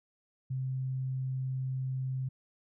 sine tone, 130.81 Hz, C3, in tune, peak -31 dBFS, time 0.5-2.29 s, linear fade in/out 10 ms, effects none

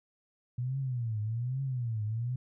sine tone with vibrato, 120 Hz, B2, 49 cents flat, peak -30 dBFS, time 0.58-2.36 s, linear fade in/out 5 ms, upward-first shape triangle, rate 1.2 Hz, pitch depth 240 cents each way, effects none

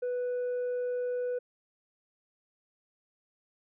sine tone with tanh clipping, 493.9 Hz, B4, in tune, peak -30 dBFS, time 0.02-1.39 s, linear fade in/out 10 ms, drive 2 dB, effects none

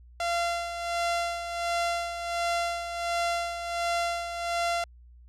sawtooth tone with tremolo, 687 Hz, F5, 29 cents flat, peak -21 dBFS, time 0.2-4.84 s, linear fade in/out 2 ms, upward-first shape sine, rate 1.4 Hz, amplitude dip 60%, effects added 60 Hz sine -49 dBFS peak until 5.28 s + low-pass 8000 Hz 12 dB/octave

